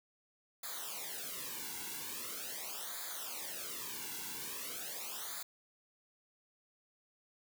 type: noise with flanger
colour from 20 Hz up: white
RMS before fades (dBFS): -43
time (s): 0.63-5.43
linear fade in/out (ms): 5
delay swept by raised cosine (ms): 0.35 to 1.65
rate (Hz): 0.42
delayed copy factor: -1
effects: none